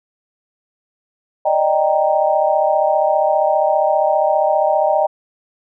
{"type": "chord", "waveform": "sine", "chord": "Eb major seventh", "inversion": "third", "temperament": "equal", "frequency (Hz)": [587.3, 622.3, 784, 932.3], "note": ["D5", "Eb5", "G5", "Bb5"], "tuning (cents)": [0, 0, 0, 0], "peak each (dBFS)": [-19, -16, -17, -22], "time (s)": [1.45, 5.07], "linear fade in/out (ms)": 10, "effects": []}